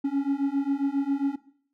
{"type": "beating tone pair", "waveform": "triangle", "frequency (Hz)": [274.2, 281.6], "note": ["C#4", "C#4"], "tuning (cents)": [-19, 27], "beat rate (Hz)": 7.4, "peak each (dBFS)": [-25, -24], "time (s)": [0.04, 1.36], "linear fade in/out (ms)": 10, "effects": ["noise-tail reverb RT60 0.6 s tail -18 dB re dry"]}